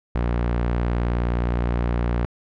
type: tone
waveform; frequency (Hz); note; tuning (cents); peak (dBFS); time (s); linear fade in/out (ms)
sawtooth; 59.4; A#1; +33; -16; 0.15-2.25; 0
effects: low-pass 2000 Hz 12 dB/octave